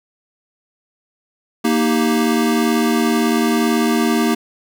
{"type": "chord", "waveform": "square", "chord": "Eb major", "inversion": "second", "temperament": "equal", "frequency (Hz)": [233.1, 311.1, 392], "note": ["Bb3", "Eb4", "G4"], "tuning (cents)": [0, 0, 0], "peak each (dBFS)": [-17, -20, -22], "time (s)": [1.64, 4.35], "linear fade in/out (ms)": 10, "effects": []}